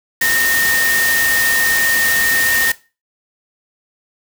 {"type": "tone in noise", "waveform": "sine", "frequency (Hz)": 1837, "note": "A#6", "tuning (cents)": -26, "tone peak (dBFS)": -14, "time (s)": [0.21, 2.72], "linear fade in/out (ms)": 5, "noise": "white", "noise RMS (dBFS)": -19, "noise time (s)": [0.21, 2.72], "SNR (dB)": 2, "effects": ["noise-tail reverb RT60 0.3 s tail -18 dB re dry"]}